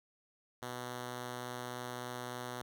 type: tone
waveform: 5% pulse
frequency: 123.47 Hz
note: B2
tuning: in tune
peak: -29 dBFS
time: 0.62-2.62 s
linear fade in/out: 5 ms
effects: none